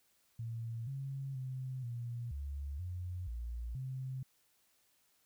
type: tone with pitch steps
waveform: sine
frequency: 114.9 / 136.1 / 129.7 / 119 / 70.6 / 89.9 / 58.7 / 130.8 Hz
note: A#2 / C#3 / C3 / A#2 / C#2 / F#2 / A#1 / C3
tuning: -25 / -31 / -15 / +36 / +32 / -49 / +13 / 0 cents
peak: -38 dBFS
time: 0.39-4.23 s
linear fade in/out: 5 ms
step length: 480 ms
effects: white hiss -73 dBFS RMS until 5.25 s